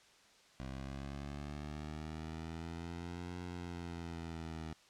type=linear two-way sweep; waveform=15% pulse; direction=up then down; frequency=65.41 to 89.2 to 79.2 Hz; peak=-36 dBFS; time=0.6-4.73 s; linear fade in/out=0 ms; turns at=3.4 s; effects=white hiss -64 dBFS RMS until 4.89 s + low-pass 6000 Hz 12 dB/octave